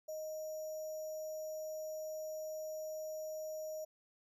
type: tone with sample-and-hold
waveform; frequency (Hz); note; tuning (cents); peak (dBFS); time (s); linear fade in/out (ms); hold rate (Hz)
sine; 622.3; D#5; 0; -40; 0.08-3.85; 10; 6300
effects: none